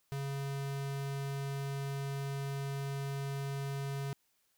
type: tone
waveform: square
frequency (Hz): 138.59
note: C#3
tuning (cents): 0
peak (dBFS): -36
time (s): 0.12-4.13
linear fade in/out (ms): 0
effects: white hiss -75 dBFS RMS until 4.57 s